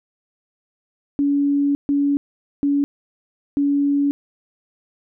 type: tone bursts at uneven times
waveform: sine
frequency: 283.9 Hz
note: C#4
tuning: 41 cents sharp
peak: -15 dBFS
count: 4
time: 1.19-1.75 / 1.89-2.17 / 2.63-2.84 / 3.57-4.11 s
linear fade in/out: 0 ms
effects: none